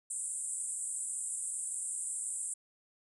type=band-pass noise; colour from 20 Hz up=pink; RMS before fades=-38 dBFS; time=0.1-2.54 s; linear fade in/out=5 ms; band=7700 to 9700 Hz; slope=96 dB/octave; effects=none